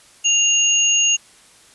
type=tone pair together; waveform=sine; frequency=2798 / 6632 Hz; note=F7 / G#8; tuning=+3 / -3 cents; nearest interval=octave + minor third; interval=1494 cents; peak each=-16 dBFS; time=0.24-1.17 s; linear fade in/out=20 ms; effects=white hiss -49 dBFS RMS until 1.74 s + resampled to 24000 Hz